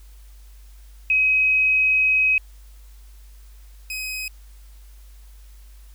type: tone pair in turn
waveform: sine / sawtooth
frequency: 2536 / 2526 Hz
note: D#7 / D#7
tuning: +32 / +26 cents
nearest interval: unison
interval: 6 cents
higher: first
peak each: -15 / -24 dBFS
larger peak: first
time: 1.1-2.38 / 3.9-4.28 s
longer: first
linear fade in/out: 2 ms
effects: added 50 Hz sine -42 dBFS peak until 5.94 s + white hiss -57 dBFS RMS until 5.94 s